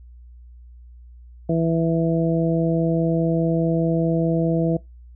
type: harmonic tone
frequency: 164.81 Hz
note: E3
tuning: in tune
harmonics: 1 / 2 / 3 / 4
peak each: -20 / -23 / -25 / -26 dBFS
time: 1.49-4.77 s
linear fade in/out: 5 ms
effects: noise-tail reverb RT60 0.2 s tail -23 dB re dry + added 60 Hz sine -41 dBFS peak until 5.15 s